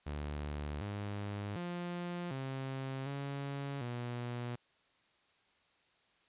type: tone with pitch steps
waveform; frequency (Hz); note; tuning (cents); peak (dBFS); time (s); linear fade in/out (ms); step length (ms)
sawtooth; 73.7 / 102 / 175.3 / 133.6 / 140 / 121.1; D2 / G#2 / F3 / C3 / C#3 / B2; +7 / -31 / +7 / +36 / +18 / -34; -34; 0.06-4.56; 10; 750
effects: white hiss -71 dBFS RMS until 6.28 s + resampled to 8000 Hz